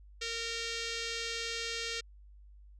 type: tone with notch filter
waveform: 5% pulse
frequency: 460.5 Hz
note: A#4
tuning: 21 cents flat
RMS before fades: -37 dBFS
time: 0.21-2.01 s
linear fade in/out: 10 ms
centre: 920 Hz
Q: 0.92
effects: added 50 Hz sine -52 dBFS peak until 2.79 s + resampled to 22050 Hz